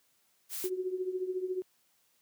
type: noise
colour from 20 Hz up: blue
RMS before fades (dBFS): -38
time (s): 0.49-0.7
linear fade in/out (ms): 50
type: tone with tremolo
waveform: sine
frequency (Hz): 370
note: F#4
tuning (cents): 0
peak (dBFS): -28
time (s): 0.64-1.62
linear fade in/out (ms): 0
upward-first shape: triangle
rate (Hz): 14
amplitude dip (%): 80
effects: white hiss -71 dBFS RMS until 2.21 s + high-pass 100 Hz 12 dB/octave